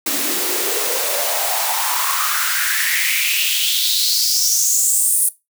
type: noise with high-pass filter sweep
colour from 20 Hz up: white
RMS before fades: -18 dBFS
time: 0.06-5.29 s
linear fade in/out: 5 ms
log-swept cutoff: 260 to 10000 Hz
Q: 5
effects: noise-tail reverb RT60 0.2 s tail -17 dB re dry